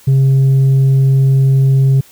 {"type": "tone", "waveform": "sine", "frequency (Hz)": 134.7, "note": "C#3", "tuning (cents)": -49, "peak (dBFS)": -4, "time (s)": [0.07, 2.01], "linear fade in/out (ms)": 10, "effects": ["tanh soft clip ceiling -6 dBFS", "white hiss -44 dBFS RMS until 2.11 s"]}